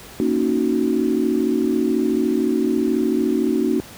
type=chord; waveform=sine; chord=D# minor seventh; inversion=second; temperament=equal; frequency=233.1 / 277.2 / 311.1 / 370 Hz; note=A#3 / C#4 / D#4 / F#4; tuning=0 / 0 / 0 / 0 cents; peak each=-22 dBFS; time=0.2-3.8 s; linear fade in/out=0 ms; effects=pink hiss -40 dBFS RMS until 3.97 s + high-pass 60 Hz 12 dB/octave